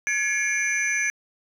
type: tone cluster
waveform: sine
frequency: 1690 / 2179 / 2365 / 6100 Hz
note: G#6 / C#7 / D7 / G8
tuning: +30 / -30 / +12 / -48 cents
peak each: -24 / -27 / -26 / -28 dBFS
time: 0.07-1.1 s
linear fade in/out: 0 ms
effects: tanh soft clip ceiling -16 dBFS + 9-bit